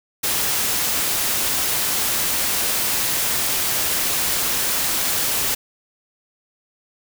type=noise; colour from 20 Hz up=white; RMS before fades=-21 dBFS; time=0.23-5.55 s; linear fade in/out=10 ms; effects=none